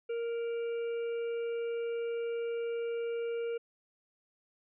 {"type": "harmonic tone", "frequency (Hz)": 466.2, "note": "A#4", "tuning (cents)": 0, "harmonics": [1, 3, 5, 6], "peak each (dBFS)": [-32, -50, -52, -55], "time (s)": [0.09, 3.58], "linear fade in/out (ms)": 10, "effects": []}